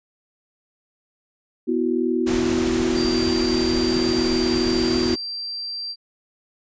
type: chord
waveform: sine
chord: B suspended fourth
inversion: none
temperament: equal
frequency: 246.9 / 329.6 / 370 Hz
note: B3 / E4 / F#4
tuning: 0 / 0 / 0 cents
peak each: -23 dBFS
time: 1.67-5.16 s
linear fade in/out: 20 ms
type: noise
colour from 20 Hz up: pink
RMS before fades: -28 dBFS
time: 2.26-5.16 s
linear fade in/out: 20 ms
type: tone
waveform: sine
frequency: 4709 Hz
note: D8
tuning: 4 cents sharp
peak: -27 dBFS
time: 2.94-5.96 s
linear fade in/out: 50 ms
effects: resampled to 16000 Hz